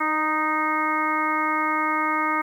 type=harmonic tone with a mistuned harmonic; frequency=310 Hz; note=D#4; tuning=6 cents flat; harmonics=1 / 2 / 3 / 4 / 5 / 6 / 7; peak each=-29 / -35 / -27 / -24 / -33 / -33 / -28 dBFS; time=0-2.42 s; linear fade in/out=10 ms; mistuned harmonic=2; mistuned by=-19 cents; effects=9-bit